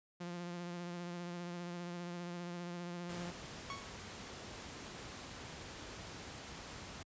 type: tone with vibrato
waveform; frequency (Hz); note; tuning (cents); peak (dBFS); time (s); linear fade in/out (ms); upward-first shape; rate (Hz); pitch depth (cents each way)
sawtooth; 174.61; F3; 0; -38; 0.2-3.31; 10; sine; 15; 25
type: noise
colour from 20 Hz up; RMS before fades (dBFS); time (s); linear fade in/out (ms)
pink; -48; 3.09-7.03; 5
type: tone with exponential decay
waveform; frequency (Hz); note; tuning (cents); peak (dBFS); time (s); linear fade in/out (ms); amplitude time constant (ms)
sawtooth; 1108.7; C#6; 0; -36; 3.7-4; 1; 64
effects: high-pass 60 Hz 12 dB/octave + resampled to 16000 Hz